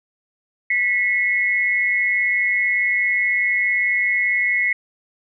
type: tone pair together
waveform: sine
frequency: 1969.3 / 2174 Hz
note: B6 / C#7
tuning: -5 / -34 cents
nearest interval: major second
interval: 171 cents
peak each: -19 dBFS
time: 0.7-4.73 s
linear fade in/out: 5 ms
effects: none